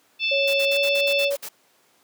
harmonic tone, 880 Hz, A5, in tune, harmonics 3 / 4 / 5 / 6, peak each -22 / -26 / -35 / -36 dBFS, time 0.19-1.31 s, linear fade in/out 50 ms
sine tone with pitch glide, 554.4 to 562.5 Hz, C#5 to C#5, 0 to +25 cents, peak -21 dBFS, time 0.31-1.36 s, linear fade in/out 10 ms, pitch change +25 cents, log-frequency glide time 0.68-0.77 s
white noise bursts, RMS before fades -34 dBFS, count 9, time 0.47-1.49 s, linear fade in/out 10 ms, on 68 ms, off 51 ms
effects pink hiss -60 dBFS RMS until 2.03 s + high-pass 300 Hz 12 dB/octave

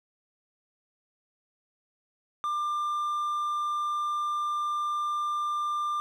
triangle tone, 1193 Hz, D6, 27 cents sharp, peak -25 dBFS, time 2.44-6 s, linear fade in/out 0 ms, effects none

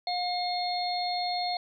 harmonic tone with a mistuned harmonic, 715 Hz, F5, 41 cents sharp, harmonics 1 / 3 / 5 / 6, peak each -29 / -41 / -41 / -33 dBFS, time 0.07-1.57 s, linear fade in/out 2 ms, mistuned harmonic 5, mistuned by +20 cents, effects 11-bit

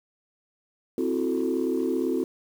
sine chord, F# half-diminished seventh, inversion second, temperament equal with one note detuned, 261.6 / 329.6 / 367.2 / 440 Hz, C4 / E4 / F#4 / A4, 0 / 0 / -13 / 0 cents, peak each -27 / -28 / -27 / -30 dBFS, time 0.98-2.24 s, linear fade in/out 2 ms, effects tanh soft clip ceiling -16 dBFS + 8-bit

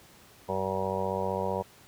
harmonic tone, 95.5 Hz, G2, 45 cents flat, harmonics 1 / 2 / 4 / 5 / 6 / 7 / 8 / 9 / 10, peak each -38 / -37 / -37 / -34 / -34 / -40 / -39 / -40 / -35 dBFS, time 0.48-1.63 s, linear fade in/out 20 ms, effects pink hiss -55 dBFS RMS until 1.87 s + high-pass 60 Hz 12 dB/octave

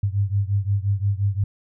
sine beating tone pair, 98 / 103.7 Hz, G2 / G#2, 0 / -2 cents, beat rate 5.7 Hz, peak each -21 / -23 dBFS, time 0.03-1.44 s, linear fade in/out 5 ms, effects none

